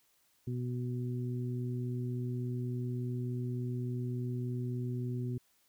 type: harmonic tone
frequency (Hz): 123.47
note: B2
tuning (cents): 0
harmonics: 1 / 2 / 3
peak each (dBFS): -34 / -40 / -44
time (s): 0.47-5.38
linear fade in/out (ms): 5
effects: white hiss -71 dBFS RMS until 5.68 s